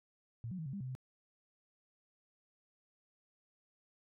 sine tone with pitch steps, 115.9 / 184.7 / 159.2 / 134.5 / 199.6 / 128.6 / 129.3 Hz, A#2 / F#3 / D#3 / C3 / G3 / C3 / C3, -10 / -3 / +40 / +48 / +32 / -30 / -20 cents, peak -39 dBFS, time 0.44-0.951 s, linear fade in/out 0 ms, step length 73 ms, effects none

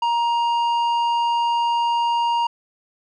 triangle tone with tanh clipping, 940 Hz, A#5, 14 cents sharp, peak -19 dBFS, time 0.02-2.47 s, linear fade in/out 5 ms, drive 13 dB, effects none

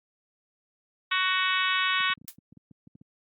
harmonic tone, 372.7 Hz, F#4, 13 cents sharp, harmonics 3 / 4 / 5 / 6 / 7 / 8 / 9 / 10, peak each -29 / -30 / -31 / -32 / -32 / -33 / -34 / -34 dBFS, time 1.11-2.14 s, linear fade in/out 10 ms
clicks, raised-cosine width 5 ms, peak -32 dBFS, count 12, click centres 2.004 / 2.101 / 2.177 / 2.215 / 2.246 / 2.385 / 2.525 / 2.572 / 2.712 / 2.873 / 2.954 / 3.014 s
blue noise with exponential decay, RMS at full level -34 dBFS, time 2.28-2.36 s, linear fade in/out 0 ms, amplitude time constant 17 ms
effects high-pass 200 Hz 12 dB/octave + Opus 48 kbps

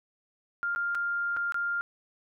sine tone with dropouts, 1400 Hz, F6, 4 cents sharp, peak -27 dBFS, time 0.63-1.81 s, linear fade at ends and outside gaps 0 ms, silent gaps 0.75-0.76 / 0.948-0.952 / 1.365-1.37 / 1.522-1.544 s, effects none

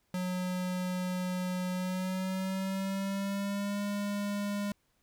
square tone with pitch glide, 182.3 to 203.4 Hz, F#3 to G#3, -25 to -36 cents, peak -32 dBFS, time 0.14-4.72 s, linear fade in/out 2 ms, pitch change +189 cents, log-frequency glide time 1.72-3.82 s, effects pink hiss -74 dBFS RMS until 5.02 s

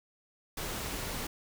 pink noise, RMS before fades -37 dBFS, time 0.57-1.27 s, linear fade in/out 5 ms, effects none

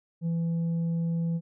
sine tone with tanh clipping, 167 Hz, E3, 23 cents sharp, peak -26 dBFS, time 0.21-1.41 s, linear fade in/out 50 ms, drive 3 dB, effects none

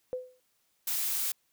sine tone with exponential decay, 506 Hz, B4, 42 cents sharp, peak -28 dBFS, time 0.13-0.4 s, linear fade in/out 0 ms, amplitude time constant 57 ms
blue noise, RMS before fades -31 dBFS, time 0.87-1.32 s, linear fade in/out 5 ms
effects white hiss -73 dBFS RMS until 1.52 s

